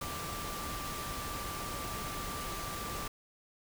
sine tone in noise, 1174.7 Hz, D6, in tune, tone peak -42 dBFS, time 0.01-3.08 s, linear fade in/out 5 ms, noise pink, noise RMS -40 dBFS, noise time 0.01-3.08 s, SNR -5 dB, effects none

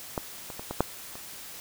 clicks, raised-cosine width 1 ms, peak -14 / -25 / -23 / -18 / -7 / -28 dBFS, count 6, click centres 0.178 / 0.502 / 0.595 / 0.71 / 0.806 / 1.155 s, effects white hiss -43 dBFS RMS until 1.6 s

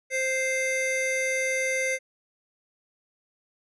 square tone pair together, 523.3 / 2091 Hz, C5 / C7, 0 / -2 cents, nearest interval 2 octaves, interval 2398 cents, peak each -29 / -27 dBFS, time 0.1-1.99 s, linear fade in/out 50 ms, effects resampled to 24000 Hz

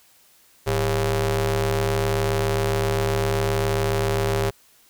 sawtooth ring-modulated tone, 146.83 Hz, D3, in tune, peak -13 dBFS, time 0.66-4.51 s, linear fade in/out 20 ms, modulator 254 Hz, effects white hiss -56 dBFS RMS until 4.89 s

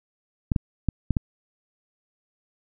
clicks, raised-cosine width 5 ms, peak -9 dBFS, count 5, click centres 0.518 / 0.562 / 0.887 / 1.107 / 1.168 s, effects none

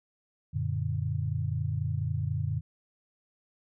sine chord, Gb augmented, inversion none, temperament equal, 92.5 / 116.54 / 146.83 Hz, Gb2 / Bb2 / D3, 0 / 0 / 0 cents, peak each -32 dBFS, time 0.53-2.61 s, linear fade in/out 20 ms, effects none

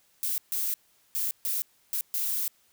violet noise bursts at uneven times, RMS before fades -29 dBFS, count 6, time 0.23-0.38 / 0.52-0.74 / 1.15-1.31 / 1.45-1.62 / 1.93-2.01 / 2.14-2.48 s, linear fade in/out 0 ms, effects white hiss -65 dBFS RMS until 2.72 s

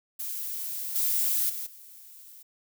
violet noise with level steps, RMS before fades -34 / -26 / -35 / -49 dBFS, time 0.19-2.43 s, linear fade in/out 10 ms, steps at 0.95 / 1.49 / 1.66 s, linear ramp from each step 10 ms, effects none

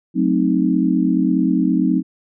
sine chord, F# diminished seventh, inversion none, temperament equal, 185 / 220 / 261.6 / 311.1 Hz, F#3 / A3 / C4 / Eb4, 0 / 0 / 0 / 0 cents, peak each -19 / -22 / -18 / -19 dBFS, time 0.14-2.03 s, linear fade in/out 50 ms, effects none

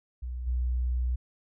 sine tone with level steps, 61.74 Hz, B1, in tune, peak -32 / -25 dBFS, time 0.22-1.16 s, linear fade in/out 10 ms, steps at 0.46 s, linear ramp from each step 20 ms, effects none

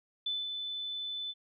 sine tone with ADSR envelope, 3508 Hz, A7, 6 cents flat, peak -30 dBFS, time 0.26-1.34 s, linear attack 6 ms, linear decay 200 ms, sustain -5 dB, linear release 39 ms, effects none

